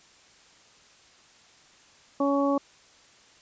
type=harmonic tone; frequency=280 Hz; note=C#4; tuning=18 cents sharp; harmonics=1 / 2 / 3 / 4; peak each=-24 / -26 / -33 / -30 dBFS; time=2.2-2.58 s; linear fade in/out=5 ms; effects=white hiss -56 dBFS RMS until 3.41 s + resampled to 16000 Hz